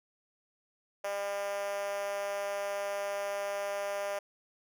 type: tone with high-pass filter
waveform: 5% pulse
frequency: 200.8 Hz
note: G3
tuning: 42 cents sharp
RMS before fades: -35 dBFS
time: 1.04-4.19 s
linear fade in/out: 5 ms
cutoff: 580 Hz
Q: 5.7
effects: none